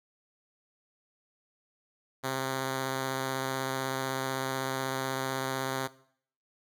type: tone with vibrato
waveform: 5% pulse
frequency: 132.6 Hz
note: C3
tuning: 23 cents sharp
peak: -19 dBFS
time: 2.23-5.88 s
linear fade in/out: 20 ms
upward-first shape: sine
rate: 16 Hz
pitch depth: 13 cents each way
effects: noise-tail reverb RT60 0.6 s tail -19 dB re dry